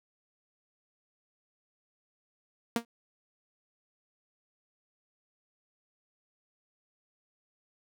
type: tone with exponential decay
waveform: sawtooth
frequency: 233.3 Hz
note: A#3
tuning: 2 cents sharp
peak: -19 dBFS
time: 2.76-2.85 s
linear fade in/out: 2 ms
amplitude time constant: 18 ms
effects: none